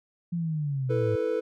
sine linear sweep, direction down, 174.61 to 104.7 Hz, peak -26 dBFS, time 0.32-1.16 s, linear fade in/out 10 ms
triangle chord, E suspended fourth, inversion none, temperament equal, 329.6 / 440 / 493.9 Hz, E4 / A4 / B4, 0 / 0 / 0 cents, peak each -32 / -26 / -26 dBFS, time 0.89-1.41 s, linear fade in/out 20 ms
effects none

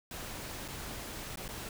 pink noise with dropouts, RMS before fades -42 dBFS, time 0.11-1.69 s, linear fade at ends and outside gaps 2 ms, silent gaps 0.68-0.684 / 1.358-1.372 / 1.48-1.488 s, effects none

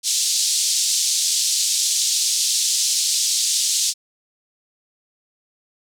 white band-pass noise, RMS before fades -20 dBFS, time 0.03-3.94 s, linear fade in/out 50 ms, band 3800 to 8100 Hz, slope 24 dB/octave, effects none

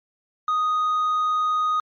triangle tone with hard clipping, 1244.5 Hz, D#6, in tune, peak -18 dBFS, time 0.48-1.8 s, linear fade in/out 2 ms, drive 1 dB, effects MP3 48 kbps

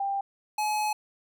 sine / square tone pair in turn, 792 / 848.9 Hz, G5 / G#5, +18 / +38 cents, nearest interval minor second, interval 120 cents, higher second, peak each -26 dBFS, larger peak neither, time 0-0.21 / 0.58-0.93 s, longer second, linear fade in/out 5 ms, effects none

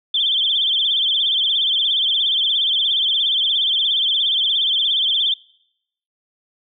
sine tone with vibrato, 3322 Hz, G#7, in tune, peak -15 dBFS, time 0.14-5.34 s, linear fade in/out 5 ms, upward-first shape sine, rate 17 Hz, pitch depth 130 cents each way, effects noise-tail reverb RT60 0.8 s tail -25 dB re dry

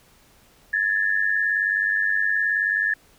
sine tone pair together, 1686 / 1785 Hz, G#6 / A6, +26 / +24 cents, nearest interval minor second, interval 98 cents, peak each -22 dBFS, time 0.73-2.94 s, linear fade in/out 5 ms, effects pink hiss -56 dBFS RMS until 3.18 s

